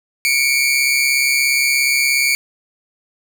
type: tone pair together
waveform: sawtooth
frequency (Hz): 2218 / 2355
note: C#7 / D7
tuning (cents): 0 / +4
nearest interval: minor second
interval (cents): 104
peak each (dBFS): -13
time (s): 0.25-2.35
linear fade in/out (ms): 0
effects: none